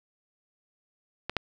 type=clicks; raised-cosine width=0.3 ms; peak=-15 / -10 dBFS; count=2; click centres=1.296 / 1.367 s; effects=none